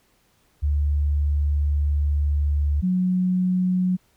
sine tone pair in turn, 72.9 / 183.06 Hz, D2 / F#3, -12 / -18 cents, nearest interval octave + major third, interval 1594 cents, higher second, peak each -18 dBFS, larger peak neither, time 0.62-2.82 / 2.82-3.97 s, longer first, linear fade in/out 20 ms, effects pink hiss -63 dBFS RMS until 4.16 s

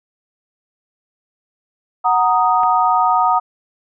sine chord, D# minor, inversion first, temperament equal, 740 / 932.3 / 1244.5 Hz, F#5 / A#5 / D#6, 0 / 0 / 0 cents, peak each -16 dBFS, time 2.04-3.4 s, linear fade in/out 20 ms
click, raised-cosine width 0.5 ms, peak -17 dBFS, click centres 2.634 s
effects none

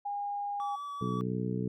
sine tone, 813 Hz, G#5, 37 cents flat, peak -32 dBFS, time 0.05-0.76 s, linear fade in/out 10 ms
triangle tone with vibrato, 1146 Hz, D6, 43 cents flat, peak -35 dBFS, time 0.6-1.21 s, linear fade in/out 0 ms, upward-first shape sine, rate 5.2 Hz, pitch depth 9 cents each way
harmonic tone, 61.74 Hz, B1, in tune, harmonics 2 / 3 / 4 / 5 / 6 / 7, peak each -35 / -34 / -38 / -42 / -43 / -39 dBFS, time 1.01-1.68 s, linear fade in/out 5 ms
effects none

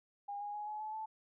sine tone with pitch steps, 811 / 823.3 / 835.7 / 848.4 / 861.2 / 874.2 Hz, G#5 / G#5 / G#5 / G#5 / A5 / A5, -41 / -15 / +11 / +37 / -37 / -11 cents, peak -39 dBFS, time 0.28-1.06 s, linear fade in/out 10 ms, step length 130 ms, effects none

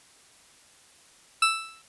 20% pulse tone with exponential decay, 1322 Hz, E6, 5 cents sharp, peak -11 dBFS, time 1.42-1.82 s, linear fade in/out 5 ms, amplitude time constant 86 ms, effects white hiss -56 dBFS RMS until 1.88 s + resampled to 24000 Hz

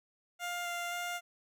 15% pulse tone with vibrato, 700 Hz, F5, 4 cents sharp, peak -29 dBFS, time 0.39-1.21 s, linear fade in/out 50 ms, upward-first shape square, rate 1.9 Hz, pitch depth 8 cents each way, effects none

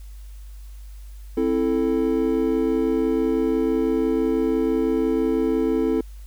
triangle chord, A minor, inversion first, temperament just, 264 / 330 / 440 Hz, C4 / E4 / A4, +16 / +2 / 0 cents, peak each -21 dBFS, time 1.37-6.01 s, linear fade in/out 5 ms, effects added 50 Hz sine -36 dBFS peak until 6.26 s + white hiss -56 dBFS RMS until 6.26 s

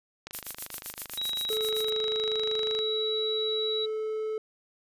click train, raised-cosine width 0.2 ms, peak -21 dBFS, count 65, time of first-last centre 0.27-2.79 s, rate 25.4 Hz
violet noise with tremolo, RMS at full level -33 dBFS, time 0.33-1.9 s, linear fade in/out 2 ms, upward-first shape sine, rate 7.7 Hz, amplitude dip 95%
sine tone with pitch glide, 3854 to 3897 Hz, B7 to B7, -43 to -24 cents, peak -29 dBFS, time 1.17-3.86 s, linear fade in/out 10 ms, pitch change +19 cents, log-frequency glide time 1.91-3.09 s
triangle tone, 434.9 Hz, A4, 20 cents flat, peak -27 dBFS, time 1.5-4.38 s, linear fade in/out 2 ms
effects resampled to 32000 Hz

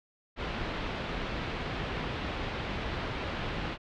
pink low-pass noise, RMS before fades -35 dBFS, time 0.36-3.78 s, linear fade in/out 50 ms, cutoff 3600 Hz, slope 24 dB/octave, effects none

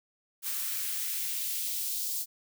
blue noise with high-pass filter sweep, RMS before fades -33 dBFS, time 0.42-2.26 s, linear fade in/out 50 ms, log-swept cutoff 1100 to 4900 Hz, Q 1.2, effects none

